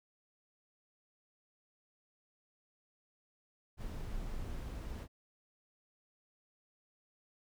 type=noise; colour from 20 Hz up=brown; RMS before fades=-41 dBFS; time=3.77-5.08 s; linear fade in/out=50 ms; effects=none